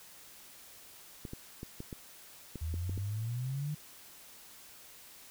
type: clicks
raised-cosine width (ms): 3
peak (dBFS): -28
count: 9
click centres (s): 1.252 / 1.334 / 1.631 / 1.804 / 1.928 / 2.557 / 2.741 / 2.895 / 2.977
type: exponential sweep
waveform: sine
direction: up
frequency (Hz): 77.2 to 154.1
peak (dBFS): -33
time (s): 2.61-3.75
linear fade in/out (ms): 10
effects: white hiss -54 dBFS RMS until 5.3 s